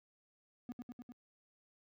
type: tone with echo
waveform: triangle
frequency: 243.6 Hz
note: B3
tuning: 24 cents flat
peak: -38 dBFS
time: 0.69-0.72 s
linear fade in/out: 0 ms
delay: 100 ms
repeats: 4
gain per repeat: -2 dB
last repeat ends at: 1.12 s
effects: high-pass 80 Hz 12 dB/octave